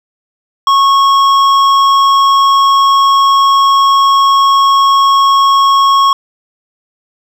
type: tone with hard clipping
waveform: triangle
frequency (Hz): 1098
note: C#6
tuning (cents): -17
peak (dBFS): -7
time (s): 0.67-6.13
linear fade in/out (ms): 2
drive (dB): 13
effects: none